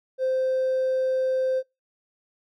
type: tone with hard clipping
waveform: triangle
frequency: 520 Hz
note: C5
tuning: 11 cents flat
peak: -21 dBFS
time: 0.18-1.63 s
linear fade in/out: 50 ms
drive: 2 dB
effects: noise-tail reverb RT60 0.2 s tail -22 dB re dry